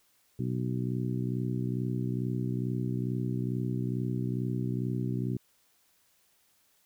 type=harmonic tone; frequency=62.3 Hz; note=B1; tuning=16 cents sharp; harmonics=2 / 3 / 4 / 5 / 6; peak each=-31 / -35 / -37 / -39 / -41 dBFS; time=0.39-5.37 s; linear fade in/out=5 ms; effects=white hiss -68 dBFS RMS until 6.85 s